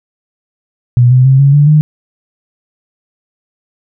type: tone with pitch steps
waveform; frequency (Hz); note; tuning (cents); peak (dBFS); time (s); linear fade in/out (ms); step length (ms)
sine; 122.2 / 127.68 / 133.41 / 139.4 / 145.66 / 152.19; B2 / C3 / C3 / C#3 / D3 / D#3; -18 / -42 / +34 / +10 / -14 / -38; -3; 0.97-1.81; 0; 140
effects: none